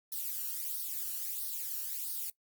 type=noise with flanger; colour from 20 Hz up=violet; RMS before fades=-37 dBFS; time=0.12-2.3 s; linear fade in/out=2 ms; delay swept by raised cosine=0.2 to 0.72 ms; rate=1.5 Hz; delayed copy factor=+0.6; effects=noise-tail reverb RT60 0.1 s tail -21 dB re dry + Opus 48 kbps